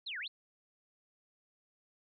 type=exponential two-way sweep; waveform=sine; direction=down then up; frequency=4426 to 1391 to 4426 Hz; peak=-38 dBFS; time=0.06-0.28 s; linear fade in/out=10 ms; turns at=0.19 s; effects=none